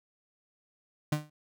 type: tone with exponential decay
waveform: 35% pulse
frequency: 150.8 Hz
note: D3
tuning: 46 cents sharp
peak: -22 dBFS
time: 1.12-1.3 s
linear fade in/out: 5 ms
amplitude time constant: 39 ms
effects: none